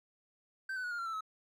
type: tone with pitch steps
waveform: triangle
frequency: 1553 / 1505.3 / 1459.1 / 1414.3 / 1370.8 / 1328.7 / 1287.9 Hz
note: G6 / F#6 / F#6 / F6 / F6 / E6 / E6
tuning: -17 / +29 / -25 / +21 / -33 / +13 / -41 cents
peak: -34 dBFS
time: 0.69-1.208 s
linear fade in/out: 5 ms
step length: 74 ms
effects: none